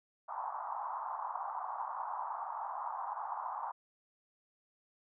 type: band-pass noise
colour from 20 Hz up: white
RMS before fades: -40 dBFS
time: 0.28-3.72 s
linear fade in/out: 10 ms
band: 780 to 1100 Hz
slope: 48 dB/octave
effects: none